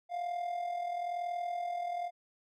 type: tone with amplitude modulation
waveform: triangle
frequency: 702 Hz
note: F5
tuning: 9 cents sharp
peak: -29 dBFS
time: 0.09-2.11 s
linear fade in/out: 50 ms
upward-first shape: sine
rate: 41 Hz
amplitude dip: 55%
effects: none